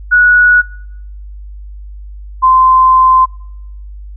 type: tone pair in turn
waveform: sine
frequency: 1465 / 1035.9 Hz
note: F#6 / C6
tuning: -18 / -18 cents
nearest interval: tritone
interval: 600 cents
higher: first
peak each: -4 / -4 dBFS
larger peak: neither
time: 0.11-0.62 / 2.42-3.26 s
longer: second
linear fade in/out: 20 ms
effects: noise-tail reverb RT60 0.8 s tail -25 dB re dry + added 50 Hz sine -26 dBFS peak until 4.16 s